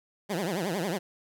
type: tone with vibrato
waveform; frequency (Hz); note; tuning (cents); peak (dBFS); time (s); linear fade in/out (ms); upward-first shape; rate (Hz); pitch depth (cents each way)
15% pulse; 183.1; F#3; -18; -22; 0.29-0.99; 20; triangle; 11; 280
effects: none